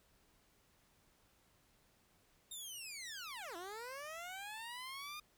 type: linear two-way sweep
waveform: 15% pulse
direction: down then up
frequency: 3710 to 329.6 to 1225 Hz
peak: -39 dBFS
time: 2.51-5.2 s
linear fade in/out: 5 ms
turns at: 3.56 s
effects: pink hiss -72 dBFS RMS until 5.37 s